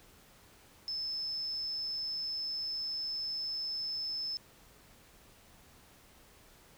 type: tone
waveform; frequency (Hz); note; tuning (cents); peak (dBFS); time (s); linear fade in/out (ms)
sine; 5250; E8; -8; -34; 0.88-4.37; 0
effects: pink hiss -60 dBFS RMS until 6.77 s